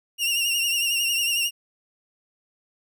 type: tone with vibrato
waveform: sawtooth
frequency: 2794 Hz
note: F7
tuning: in tune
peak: -18 dBFS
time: 0.18-1.51 s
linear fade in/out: 50 ms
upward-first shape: triangle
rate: 11 Hz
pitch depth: 63 cents each way
effects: none